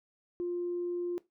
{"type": "tone", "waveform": "sine", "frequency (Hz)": 351, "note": "F4", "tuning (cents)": 9, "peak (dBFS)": -30, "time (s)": [0.4, 1.18], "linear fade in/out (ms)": 0, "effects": ["noise-tail reverb RT60 0.2 s tail -19 dB re dry", "tanh soft clip ceiling -26 dBFS"]}